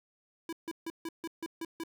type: tone bursts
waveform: square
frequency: 329.6 Hz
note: E4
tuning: in tune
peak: -36 dBFS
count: 8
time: 0.49-1.836 s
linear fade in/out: 2 ms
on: 37 ms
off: 150 ms
effects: none